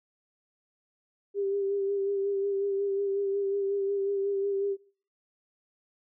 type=tone with vibrato; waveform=sine; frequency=396.8 Hz; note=G4; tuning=21 cents sharp; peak=-26 dBFS; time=1.34-4.77 s; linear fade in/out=50 ms; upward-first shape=sine; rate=5.5 Hz; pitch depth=28 cents each way; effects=noise-tail reverb RT60 0.5 s tail -23 dB re dry